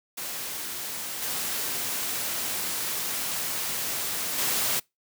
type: noise with level steps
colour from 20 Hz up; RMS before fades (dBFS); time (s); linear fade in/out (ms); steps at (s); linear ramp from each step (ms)
white; -34 / -30 / -26; 0.17-4.8; 10; 1.22 / 4.38; 5
effects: noise-tail reverb RT60 0.2 s tail -25 dB re dry + high-pass 100 Hz 12 dB/octave